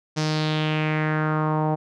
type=tone with low-pass filter sweep; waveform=sawtooth; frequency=154.7 Hz; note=D#3; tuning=10 cents flat; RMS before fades=-23 dBFS; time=0.16-1.76 s; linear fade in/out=20 ms; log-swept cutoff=5800 to 780 Hz; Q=3; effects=none